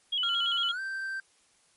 sine tone with vibrato, 3132 Hz, G7, 2 cents flat, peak -26 dBFS, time 0.12-0.72 s, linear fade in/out 10 ms, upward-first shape square, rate 8.8 Hz, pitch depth 80 cents each way
triangle tone with pitch glide, 1385 to 1563.6 Hz, F6 to G6, -15 to -5 cents, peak -30 dBFS, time 0.23-1.2 s, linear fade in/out 2 ms, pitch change +210 cents, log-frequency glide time 0.72-0.8 s
effects white hiss -65 dBFS RMS until 1.76 s + MP3 48 kbps

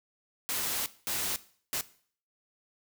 white noise bursts at uneven times, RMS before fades -32 dBFS, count 3, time 0.49-0.86 / 1.07-1.36 / 1.73-1.81 s, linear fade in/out 0 ms, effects noise-tail reverb RT60 0.5 s tail -17 dB re dry

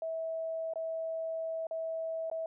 sine tone with dropouts, 650 Hz, E5, 24 cents flat, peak -33 dBFS, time 0.02-2.46 s, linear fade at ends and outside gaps 2 ms, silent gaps 0.736-0.757 / 1.669-1.71 / 2.3-2.314 s, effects none

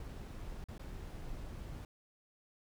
brown noise with dropouts, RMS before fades -45 dBFS, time 0-1.85 s, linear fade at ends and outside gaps 2 ms, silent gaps 0.641-0.685 / 0.78-0.794 s, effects none

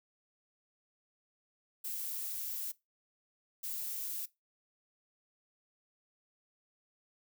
violet noise bursts at uneven times, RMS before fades -39 dBFS, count 2, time 1.84-2.72 / 3.63-4.26 s, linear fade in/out 10 ms, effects noise-tail reverb RT60 0.2 s tail -20 dB re dry

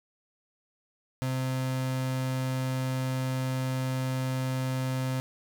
35% pulse tone, 130 Hz, C3, 11 cents flat, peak -26 dBFS, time 1.22-5.2 s, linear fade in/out 0 ms, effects none

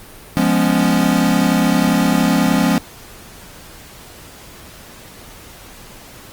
square chord, C# dominant seventh, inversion first, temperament equal, 174.61 / 207.7 / 246.9 / 277.2 Hz, E#3 / G#3 / B3 / C#4, 0 / 0 / 0 / 0 cents, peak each -19 dBFS, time 0.37-2.78 s, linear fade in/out 0 ms, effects pink hiss -39 dBFS RMS until 6.32 s + Opus 32 kbps

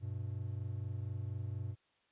triangle tone pair together, 98 / 122.19 Hz, G2 / B2, 0 / -18 cents, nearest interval major third, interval 382 cents, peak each -37 / -40 dBFS, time 0-1.76 s, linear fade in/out 50 ms, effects white hiss -74 dBFS RMS until 2.11 s + resampled to 8000 Hz

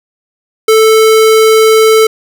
square tone, 440 Hz, A4, in tune, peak -4 dBFS, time 0.68-2.07 s, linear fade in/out 5 ms, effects none

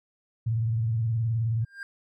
sine tone with vibrato, 113.5 Hz, A#2, 46 cents flat, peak -23 dBFS, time 0.46-1.65 s, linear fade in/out 10 ms, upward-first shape sine, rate 19 Hz, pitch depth 93 cents each way
triangle tone with exponential growth, 1600 Hz, G6, 35 cents sharp, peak -30 dBFS, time 1.61-1.83 s, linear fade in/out 1 ms, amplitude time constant 46 ms
effects none

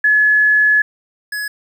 sine / square tone pair in turn, 1705 / 1689.3 Hz, G#6 / G#6, +45 / +29 cents, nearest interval unison, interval 16 cents, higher first, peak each -9 / -21 dBFS, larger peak first, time 0.04-0.82 / 1.32-1.48 s, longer first, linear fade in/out 5 ms, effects 8-bit

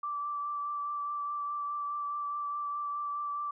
sine tone with vibrato, 1166 Hz, D6, 13 cents flat, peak -32 dBFS, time 0.03-3.51 s, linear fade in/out 5 ms, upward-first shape triangle, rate 4.8 Hz, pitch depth 17 cents each way, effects none

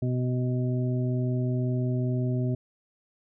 harmonic tone, 125.4 Hz, B2, 27 cents sharp, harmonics 1 / 2 / 3 / 5, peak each -25 / -31 / -35 / -39 dBFS, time 0.02-2.55 s, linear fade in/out 5 ms, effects none

